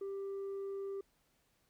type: tone with tanh clipping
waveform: sine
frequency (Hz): 393.4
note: G4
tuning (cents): +6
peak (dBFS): -39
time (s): 0.01-1.01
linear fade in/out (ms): 5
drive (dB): 2
effects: pink hiss -75 dBFS RMS until 1.69 s